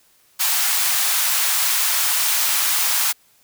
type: high-pass noise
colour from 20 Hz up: white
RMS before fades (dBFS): -19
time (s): 0.39-3.13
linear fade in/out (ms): 20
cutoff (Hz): 780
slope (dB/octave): 24
effects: white hiss -57 dBFS RMS until 3.43 s